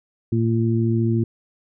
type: harmonic tone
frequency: 114.2 Hz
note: A#2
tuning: 35 cents flat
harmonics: 1 / 2 / 3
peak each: -19 / -22 / -24 dBFS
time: 0.32-1.24 s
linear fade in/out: 5 ms
effects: none